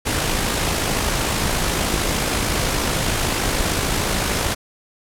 pink noise with amplitude modulation, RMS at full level -19 dBFS, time 0.05-4.55 s, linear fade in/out 20 ms, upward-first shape sine, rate 53.5 Hz, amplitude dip 35%, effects low-pass 12000 Hz 12 dB/octave

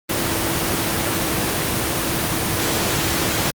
sine tone in noise, 329.6 Hz, E4, in tune, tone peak -29 dBFS, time 0.09-3.51 s, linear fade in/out 10 ms, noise pink, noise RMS -20 dBFS, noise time 0.09-3.51 s, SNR -12 dB, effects high-pass 80 Hz 12 dB/octave + Opus 24 kbps

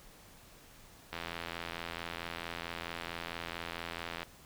click train, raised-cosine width 0.3 ms, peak -22 dBFS, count 263, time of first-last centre 1.13-4.231 s, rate 84.5 Hz, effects pink hiss -57 dBFS RMS until 4.45 s

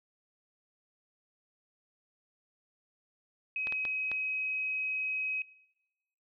sine tone, 2538 Hz, D#7, 34 cents sharp, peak -31 dBFS, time 3.56-5.42 s, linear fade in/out 2 ms
clicks, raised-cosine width 0.3 ms, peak -24 dBFS, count 4, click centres 3.671 / 3.724 / 3.852 / 4.116 s
effects noise-tail reverb RT60 1.0 s tail -22 dB re dry

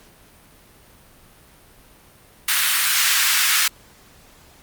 pink high-pass noise, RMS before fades -18 dBFS, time 2.48-3.68 s, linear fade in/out 5 ms, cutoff 1400 Hz, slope 24 dB/octave, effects pink hiss -50 dBFS RMS until 4.62 s + Opus 48 kbps

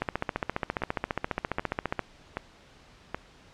two click trains, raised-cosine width 0.5 ms, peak -12 / -15 dBFS, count 30 / 4, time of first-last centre 0.02-1.993 / 0.82-3.146 s, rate 14.7 / 1.29 Hz, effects pink hiss -55 dBFS RMS until 3.53 s + low-pass 5000 Hz 12 dB/octave

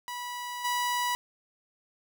sawtooth tone with level steps, 978 Hz, B5, 17 cents flat, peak -31 / -23 dBFS, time 0.08-1.15 s, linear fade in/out 0 ms, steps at 0.64 s, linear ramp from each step 10 ms, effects none

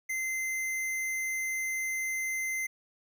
square tone, 2072 Hz, C7, 17 cents flat, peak -31 dBFS, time 0.09-2.67 s, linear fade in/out 10 ms, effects 12-bit

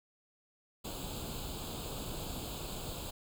pink noise with comb filter, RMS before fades -41 dBFS, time 0.84-3.11 s, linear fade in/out 10 ms, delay 0.26 ms, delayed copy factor +0.85, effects none

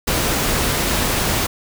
pink noise, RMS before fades -19 dBFS, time 0.07-1.47 s, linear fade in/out 10 ms, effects none

